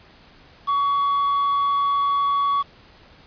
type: tone with quantisation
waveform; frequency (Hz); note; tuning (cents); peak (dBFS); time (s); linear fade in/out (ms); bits
triangle; 1127; C#6; +28; -16; 0.67-2.63; 20; 6
effects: pink hiss -50 dBFS RMS until 3.26 s + resampled to 11025 Hz